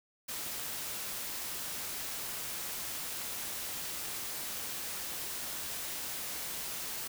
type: noise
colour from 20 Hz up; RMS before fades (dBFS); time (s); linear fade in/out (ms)
white; -39; 0.28-7.08; 10
effects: none

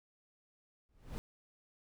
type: noise with exponential growth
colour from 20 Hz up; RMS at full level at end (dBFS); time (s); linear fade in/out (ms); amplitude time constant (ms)
brown; -36; 0.89-1.18; 0; 61
effects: none

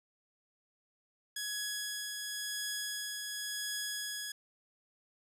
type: tone with tremolo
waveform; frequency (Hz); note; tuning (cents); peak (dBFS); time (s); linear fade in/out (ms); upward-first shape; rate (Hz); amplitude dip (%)
10% pulse; 1675; G#6; +14; -26; 1.36-4.32; 5; triangle; 0.94; 35
effects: none

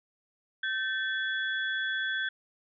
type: tone cluster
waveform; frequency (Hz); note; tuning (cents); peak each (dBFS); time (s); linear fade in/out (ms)
sine; 1548 / 1763 / 3384; G6 / A6 / G#7; -22 / +3 / +32; -30 / -36 / -36; 0.63-2.29; 5
effects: none

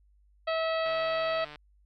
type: harmonic tone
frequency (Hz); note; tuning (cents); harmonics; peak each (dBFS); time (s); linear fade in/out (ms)
648; E5; -30; 1 / 2 / 3 / 4 / 5 / 6 / 7; -28 / -34 / -38 / -40 / -42 / -44 / -45; 0.47-1.45; 10
type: click train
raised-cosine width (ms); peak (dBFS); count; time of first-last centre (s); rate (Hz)
0.3; -29; 105; 0.86-1.558; 149
effects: added 50 Hz sine -60 dBFS peak until 1.85 s

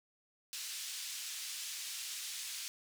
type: band-pass noise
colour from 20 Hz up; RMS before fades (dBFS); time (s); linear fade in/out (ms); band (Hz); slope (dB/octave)
white; -43; 0.53-2.68; 0; 2700 to 7600; 12
effects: none

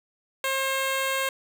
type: tone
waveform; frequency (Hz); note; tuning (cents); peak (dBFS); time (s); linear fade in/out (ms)
10% pulse; 535; C5; +38; -16; 0.44-1.29; 2
effects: none

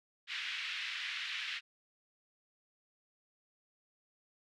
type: band-pass noise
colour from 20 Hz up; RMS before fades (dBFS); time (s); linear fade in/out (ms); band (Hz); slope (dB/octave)
white; -40; 0.27-1.61; 50; 1700 to 3400; 24
effects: none

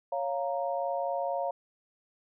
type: chord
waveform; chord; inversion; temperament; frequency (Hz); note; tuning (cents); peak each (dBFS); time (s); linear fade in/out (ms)
sine; Bb minor; first; equal; 554.4 / 698.5 / 932.3; Db5 / F5 / Bb5; 0 / 0 / 0; -32 / -32 / -36; 0.12-1.51; 5
effects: none

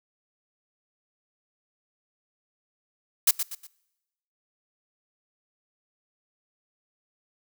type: noise with echo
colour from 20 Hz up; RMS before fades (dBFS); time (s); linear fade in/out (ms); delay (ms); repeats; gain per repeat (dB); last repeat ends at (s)
blue; -18; 3.27-3.31; 5; 120; 3; -9; 3.67
effects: noise-tail reverb RT60 1.0 s tail -25 dB re dry

